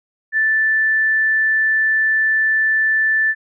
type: tone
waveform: sine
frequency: 1760 Hz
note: A6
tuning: in tune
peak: -13 dBFS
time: 0.32-3.35 s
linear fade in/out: 50 ms
effects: none